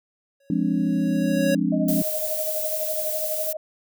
square tone with exponential growth, 554.4 Hz, C#5, in tune, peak -20 dBFS, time 0.4-1.55 s, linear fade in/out 5 ms, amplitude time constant 250 ms
sine chord, D half-diminished seventh, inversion first, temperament equal, 174.61 / 207.7 / 261.6 / 293.7 Hz, F3 / Ab3 / C4 / D4, 0 / 0 / 0 / 0 cents, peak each -25 dBFS, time 0.5-2.02 s, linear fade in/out 2 ms
sine tone with tremolo, 622.3 Hz, D#5, in tune, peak -24 dBFS, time 1.72-3.57 s, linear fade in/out 5 ms, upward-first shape triangle, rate 12 Hz, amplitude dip 75%
violet noise, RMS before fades -28 dBFS, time 1.88-3.53 s, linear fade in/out 5 ms
effects none

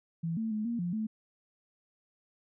sine tone with pitch steps, 165.5 / 223.2 / 214.1 / 234.9 / 174.9 / 218.1 Hz, E3 / A3 / A3 / A#3 / F3 / A3, +7 / +25 / -47 / +13 / +3 / -15 cents, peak -30 dBFS, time 0.23-1.07 s, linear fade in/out 10 ms, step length 140 ms, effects none

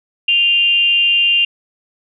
sine tone with frequency modulation, 2794 Hz, F7, in tune, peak -10 dBFS, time 0.28-1.45 s, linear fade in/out 5 ms, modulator 336 Hz, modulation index 0.39, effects none

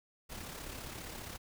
pink noise with amplitude modulation, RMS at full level -43 dBFS, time 0.29-1.38 s, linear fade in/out 20 ms, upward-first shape sine, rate 34.9 Hz, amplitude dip 45%, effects none

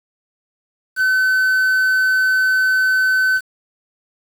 triangle tone with quantisation, 1520 Hz, F#6, 46 cents sharp, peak -11 dBFS, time 0.96-3.41 s, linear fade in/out 50 ms, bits 6, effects none

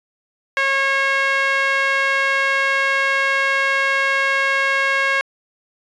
sawtooth tone with band-pass filter, 545 Hz, C#5, 29 cents flat, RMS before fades -18 dBFS, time 0.57-5.21 s, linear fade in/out 0 ms, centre 1900 Hz, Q 2.5, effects resampled to 22050 Hz

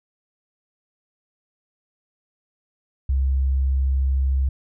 sine tone, 66.8 Hz, C2, 36 cents sharp, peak -17 dBFS, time 3.09-4.49 s, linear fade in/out 5 ms, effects none

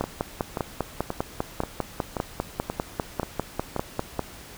two click trains, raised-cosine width 1 ms, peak -13 / -10 dBFS, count 8 / 22, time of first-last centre 0.04-3.763 / 0.01-4.193 s, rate 1.88 / 5.02 Hz, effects pink hiss -44 dBFS RMS until 4.57 s

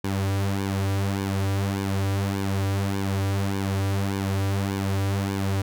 sawtooth tone with flanger, 98 Hz, G2, in tune, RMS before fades -25 dBFS, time 0.04-5.62 s, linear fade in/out 5 ms, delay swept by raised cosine 1.5 to 4.7 ms, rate 1.7 Hz, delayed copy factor -0.8, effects none

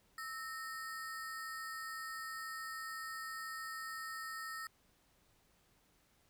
square ring-modulated tone, 1574 Hz, G6, 7 cents sharp, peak -40 dBFS, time 0.18-4.67 s, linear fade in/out 2 ms, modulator 267 Hz, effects pink hiss -72 dBFS RMS until 6.29 s

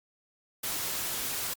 white noise, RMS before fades -33 dBFS, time 0.63-1.54 s, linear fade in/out 10 ms, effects Opus 48 kbps

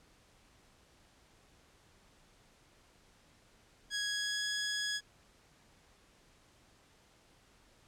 15% pulse tone with pitch glide, 1661.2 to 1673.7 Hz, G#6 to G#6, 0 to +13 cents, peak -27 dBFS, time 3.9-5.01 s, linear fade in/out 50 ms, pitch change +13 cents, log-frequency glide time 4.03-4.44 s, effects pink hiss -65 dBFS RMS until 7.87 s + low-pass 9000 Hz 12 dB/octave

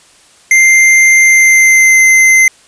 square tone with pitch glide, 2093 to 2071 Hz, C7 to C7, 0 to -18 cents, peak -4 dBFS, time 0.51-2.48 s, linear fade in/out 2 ms, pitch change -18 cents, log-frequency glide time 1.22-2.01 s, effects white hiss -44 dBFS RMS until 2.67 s + resampled to 22050 Hz

